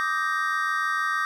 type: chord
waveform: triangle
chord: Eb major seventh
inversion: third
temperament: equal with one note detuned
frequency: 1174.7 / 1261.2 / 1568 / 1864.7 Hz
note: D6 / Eb6 / G6 / Bb6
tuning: 0 / +23 / 0 / 0 cents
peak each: -27 dBFS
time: 0-1.25 s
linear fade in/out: 0 ms
effects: none